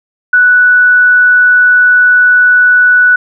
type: tone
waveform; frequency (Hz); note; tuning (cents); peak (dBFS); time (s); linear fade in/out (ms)
sine; 1480; F#6; 0; -3; 0.33-3.16; 5
effects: none